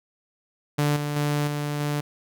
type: tone with level steps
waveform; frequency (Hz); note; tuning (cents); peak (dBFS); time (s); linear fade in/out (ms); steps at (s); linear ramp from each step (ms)
sawtooth; 146.83; D3; 0; -16 / -22 / -18 / -22 / -20; 0.78-2.01; 10; 0.96 / 1.16 / 1.47 / 1.8; 5
effects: none